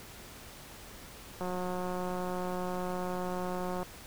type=click train; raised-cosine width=1 ms; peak=-23 dBFS; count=439; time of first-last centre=1.41-3.83 s; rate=181 Hz; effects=pink hiss -49 dBFS RMS until 4.06 s